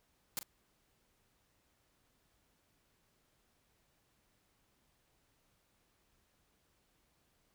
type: noise with echo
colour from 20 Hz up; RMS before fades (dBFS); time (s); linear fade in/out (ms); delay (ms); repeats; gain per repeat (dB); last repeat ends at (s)
white; -37; 0.37-0.39; 0; 40; 1; -11; 0.43
effects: pink hiss -75 dBFS RMS until 7.54 s